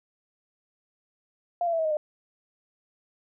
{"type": "tone with pitch steps", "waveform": "sine", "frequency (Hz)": [698.5, 678.6, 659.3, 640.5, 622.3, 604.6], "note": ["F5", "F5", "E5", "E5", "D#5", "D#5"], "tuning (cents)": [0, -50, 0, -50, 0, -50], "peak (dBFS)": -23, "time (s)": [1.61, 1.97], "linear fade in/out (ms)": 2, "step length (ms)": 60, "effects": []}